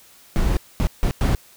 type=noise bursts at uneven times; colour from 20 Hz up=brown; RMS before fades=-18 dBFS; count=4; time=0.36-0.57 / 0.8-0.87 / 1.03-1.11 / 1.21-1.35 s; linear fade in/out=0 ms; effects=white hiss -50 dBFS RMS until 1.56 s